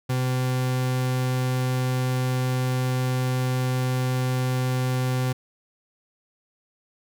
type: tone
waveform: 40% pulse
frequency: 127.8 Hz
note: C3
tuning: 40 cents flat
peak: -21 dBFS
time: 0.09-5.33 s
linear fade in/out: 10 ms
effects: none